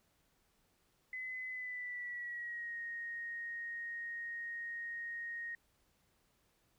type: tone with pitch glide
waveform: sine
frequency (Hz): 2024 to 1866.8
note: B6 to A#6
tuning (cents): +42 to +2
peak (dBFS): -40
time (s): 1.13-5.55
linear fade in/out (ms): 2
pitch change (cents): -140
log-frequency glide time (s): 1.48-2.79
effects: pink hiss -75 dBFS RMS until 6.78 s